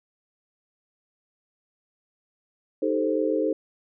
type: chord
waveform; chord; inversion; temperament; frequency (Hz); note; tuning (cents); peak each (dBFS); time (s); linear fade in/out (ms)
sine; A half-diminished seventh; second; equal; 311.1 / 392 / 440 / 523.3; Eb4 / G4 / A4 / C5; 0 / 0 / 0 / 0; -26 / -30 / -26 / -27; 2.82-3.53; 5
effects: none